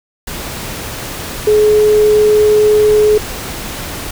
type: tone in noise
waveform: sine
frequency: 423.9 Hz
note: G#4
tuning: 35 cents sharp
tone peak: -6 dBFS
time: 1.47-3.18 s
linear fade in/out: 5 ms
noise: pink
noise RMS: -24 dBFS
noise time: 0.27-4.11 s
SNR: +15 dB
effects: none